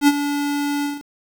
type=tone with ADSR envelope; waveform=square; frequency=287.9 Hz; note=D4; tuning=34 cents flat; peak=-9 dBFS; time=0.01-1.03 s; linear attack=66 ms; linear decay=39 ms; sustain=-11 dB; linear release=200 ms; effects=7-bit